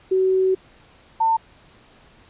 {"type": "tone pair in turn", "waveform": "sine", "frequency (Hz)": [376.8, 898.4], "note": ["F#4", "A5"], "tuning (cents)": [32, 36], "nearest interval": "octave + minor third", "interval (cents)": 1504, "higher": "second", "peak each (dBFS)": -15, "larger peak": "neither", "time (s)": [[0.11, 0.55], [1.2, 1.37]], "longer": "first", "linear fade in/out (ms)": 10, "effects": ["pink hiss -52 dBFS RMS until 2.29 s", "resampled to 8000 Hz"]}